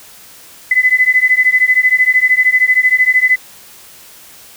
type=beating tone pair; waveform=sine; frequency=2007 / 2020 Hz; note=B6 / B6; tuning=+27 / +39 cents; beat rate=13 Hz; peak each=-11 dBFS; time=0.71-3.36 s; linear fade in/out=5 ms; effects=white hiss -39 dBFS RMS until 4.56 s